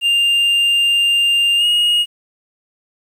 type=tone with pitch glide; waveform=triangle; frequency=2798 to 2872 Hz; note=F7 to F7; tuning=+3 to +48 cents; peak=-10 dBFS; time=0.01-2.06 s; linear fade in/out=50 ms; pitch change=+45 cents; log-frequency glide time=1.57-1.65 s; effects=8-bit